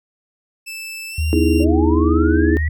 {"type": "tone with pitch glide", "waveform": "sawtooth", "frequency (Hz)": [2637, 2765], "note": ["E7", "F7"], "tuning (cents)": [0, -18], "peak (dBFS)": -25, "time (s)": [0.66, 1.65], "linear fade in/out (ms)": 20, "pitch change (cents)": 82, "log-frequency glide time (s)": [1.09, 1.24]}
{"type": "tone", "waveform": "sine", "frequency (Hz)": 77.78, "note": "D#2", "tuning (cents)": 0, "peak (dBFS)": -16, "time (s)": [1.18, 2.69], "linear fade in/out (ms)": 5}
{"type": "chord", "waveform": "sine", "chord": "E major seventh", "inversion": "second", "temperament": "equal with one note detuned", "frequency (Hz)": [246.9, 311.1, 332.7, 415.3], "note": ["B3", "D#4", "E4", "G#4"], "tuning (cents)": [0, 0, 16, 0], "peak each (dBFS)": [-22, -17, -18, -21], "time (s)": [1.33, 2.57], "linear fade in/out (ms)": 0}
{"type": "linear sweep", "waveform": "sine", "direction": "up", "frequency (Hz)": [547, 1963], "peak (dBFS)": -25, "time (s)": [1.6, 2.68], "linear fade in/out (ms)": 2}
{"effects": []}